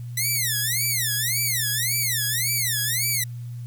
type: tone with vibrato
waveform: 5% pulse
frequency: 1962 Hz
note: B6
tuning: 12 cents flat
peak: -12 dBFS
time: 0.17-3.24 s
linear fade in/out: 5 ms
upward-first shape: sine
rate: 1.8 Hz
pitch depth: 290 cents each way
effects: added 120 Hz sine -31 dBFS peak until 3.66 s + white hiss -57 dBFS RMS until 3.66 s